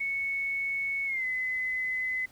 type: tone with pitch glide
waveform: sine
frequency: 2211 to 2027 Hz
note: C#7 to B6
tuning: -5 to +45 cents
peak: -28 dBFS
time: 0-2.26 s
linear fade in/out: 10 ms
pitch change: -150 cents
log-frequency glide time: 1.06-1.25 s
effects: pink hiss -58 dBFS RMS until 2.31 s